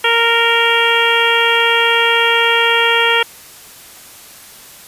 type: harmonic tone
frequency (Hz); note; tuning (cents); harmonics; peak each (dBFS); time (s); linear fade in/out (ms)
464; A#4; -8; 1 / 2 / 3 / 4 / 5 / 6 / 7; -18 / -18 / -18 / -18 / -18 / -18 / -18; 0.04-3.23; 5
effects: white hiss -38 dBFS RMS until 4.87 s + resampled to 32000 Hz

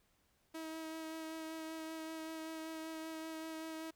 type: tone with vibrato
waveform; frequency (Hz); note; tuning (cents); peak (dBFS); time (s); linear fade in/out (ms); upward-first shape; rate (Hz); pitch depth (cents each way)
sawtooth; 320; D#4; +49; -39; 0.54-3.91; 10; sine; 5.2; 15
effects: pink hiss -75 dBFS RMS until 3.95 s

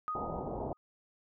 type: tone with exponential decay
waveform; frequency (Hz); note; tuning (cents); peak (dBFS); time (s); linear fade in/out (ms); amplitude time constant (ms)
sine; 1244.5; D#6; 0; -31; 0.08-0.77; 0; 150
type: low-pass noise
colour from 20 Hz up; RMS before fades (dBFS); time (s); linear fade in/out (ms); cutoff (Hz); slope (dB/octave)
white; -38; 0.15-0.73; 2; 870; 48
effects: none

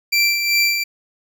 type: tone with tremolo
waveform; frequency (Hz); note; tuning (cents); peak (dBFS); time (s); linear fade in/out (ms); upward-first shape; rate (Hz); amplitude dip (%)
25% pulse; 2349; D7; 0; -9; 0.12-0.84; 10; sine; 2.6; 50
effects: none

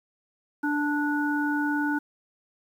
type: harmonic tone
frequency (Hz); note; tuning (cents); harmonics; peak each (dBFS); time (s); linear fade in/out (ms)
293.7; D4; 0; 1 / 3 / 5; -25 / -32 / -29; 0.63-1.99; 10
effects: 9-bit

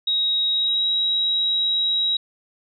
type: tone with pitch glide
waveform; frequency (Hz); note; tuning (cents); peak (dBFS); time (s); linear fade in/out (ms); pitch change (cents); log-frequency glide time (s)
sine; 3800 to 3842; A#7 to B7; +33 to -48; -18; 0.07-2.17; 5; +19; 0.51-0.85
effects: none

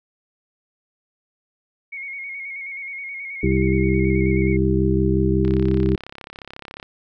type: tone with vibrato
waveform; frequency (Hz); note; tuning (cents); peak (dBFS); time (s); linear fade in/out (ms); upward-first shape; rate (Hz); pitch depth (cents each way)
sine; 2191; C#7; -21; -29; 1.92-4.57; 10; square; 9.4; 35
type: harmonic tone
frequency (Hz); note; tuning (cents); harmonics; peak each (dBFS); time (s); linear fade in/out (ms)
65.5; C2; +2; 1 / 2 / 3 / 5 / 6; -22 / -22 / -22 / -22 / -22; 3.43-5.96; 5
type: click train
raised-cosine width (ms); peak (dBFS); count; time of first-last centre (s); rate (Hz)
0.3; -20; 48; 5.45-6.828; 34.1
effects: none

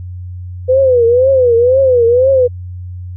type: tone with vibrato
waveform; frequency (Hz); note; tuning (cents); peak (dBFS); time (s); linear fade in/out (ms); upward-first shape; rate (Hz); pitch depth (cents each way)
sine; 500; B4; +21; -6; 0.68-2.48; 20; triangle; 2; 160
effects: added 90 Hz sine -23 dBFS peak until 3.16 s

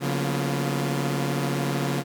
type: tone cluster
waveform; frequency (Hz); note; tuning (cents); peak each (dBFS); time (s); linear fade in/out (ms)
sawtooth; 140.7 / 180.5 / 232 / 245.1 / 345.4; C#3 / F#3 / A#3 / B3 / F4; +26 / -43 / -8 / -13 / -19; -22 / -28 / -30 / -30 / -29; 0-2.04; 50
effects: none

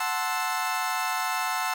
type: chord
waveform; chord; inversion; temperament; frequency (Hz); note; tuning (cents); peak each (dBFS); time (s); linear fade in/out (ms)
30% pulse; F# half-diminished seventh; none; equal; 740 / 880 / 1046.5 / 1318.5; F#5 / A5 / C6 / E6; 0 / 0 / 0 / 0; -29; 0-1.74; 5
effects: none

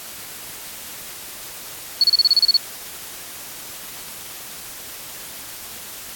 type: tone bursts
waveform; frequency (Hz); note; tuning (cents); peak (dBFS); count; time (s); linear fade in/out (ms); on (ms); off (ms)
sine; 4394; C#8; -16; -10; 10; 2.01-2.569; 2; 28; 31
effects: white hiss -35 dBFS RMS until 6.15 s + AAC 64 kbps

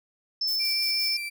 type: tone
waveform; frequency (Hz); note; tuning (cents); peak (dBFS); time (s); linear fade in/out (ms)
sine; 5274; E8; 0; -24; 0.41-1.17; 5
type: noise with tremolo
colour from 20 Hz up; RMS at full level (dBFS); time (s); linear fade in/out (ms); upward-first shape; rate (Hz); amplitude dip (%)
violet; -37; 0.47-1.15; 10; square; 5.7; 55
type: tone with vibrato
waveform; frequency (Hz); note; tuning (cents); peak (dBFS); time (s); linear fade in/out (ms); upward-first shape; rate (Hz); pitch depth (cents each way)
35% pulse; 2349; D7; 0; -29; 0.59-1.3; 20; sine; 5.6; 10
effects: none

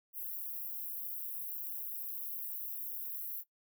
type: high-pass noise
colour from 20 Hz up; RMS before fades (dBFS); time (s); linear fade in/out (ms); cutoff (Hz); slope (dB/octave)
white; -41; 0.13-3.44; 50; 12000; 48
effects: noise-tail reverb RT60 0.1 s tail -17 dB re dry

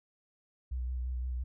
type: tone with vibrato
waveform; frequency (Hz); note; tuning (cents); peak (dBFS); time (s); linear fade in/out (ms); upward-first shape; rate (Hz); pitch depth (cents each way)
sine; 62.5; B1; +21; -32; 0.71-1.44; 10; square; 5.8; 24
effects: none

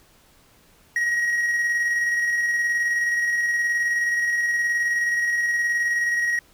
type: tone with tremolo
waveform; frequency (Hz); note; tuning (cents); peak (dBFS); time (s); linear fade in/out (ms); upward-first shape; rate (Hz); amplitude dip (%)
triangle; 1895; A#6; +28; -17; 0.96-6.39; 2; square; 19; 25
effects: pink hiss -56 dBFS RMS until 6.53 s

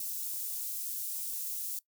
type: high-pass noise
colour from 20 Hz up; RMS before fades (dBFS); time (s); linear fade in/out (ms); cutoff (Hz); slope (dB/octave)
white; -37; 0-1.79; 2; 8300; 12
effects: noise-tail reverb RT60 0.1 s tail -20 dB re dry

